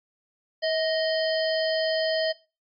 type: harmonic tone with a mistuned harmonic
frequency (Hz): 622.3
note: D#5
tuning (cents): 0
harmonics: 1 / 3 / 5 / 7 / 8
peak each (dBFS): -24 / -33 / -34 / -34 / -33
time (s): 0.62-2.33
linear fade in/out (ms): 20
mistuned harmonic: 1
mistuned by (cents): +48
effects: noise-tail reverb RT60 0.3 s tail -19 dB re dry + AAC 48 kbps